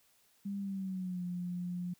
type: tone with pitch glide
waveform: sine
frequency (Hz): 199.4 to 177.65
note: G3 to F3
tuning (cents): +30 to +30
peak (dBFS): -35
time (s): 0.45-1.94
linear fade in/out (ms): 10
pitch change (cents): -200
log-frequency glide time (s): 0.59-1.24
effects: white hiss -69 dBFS RMS until 1.99 s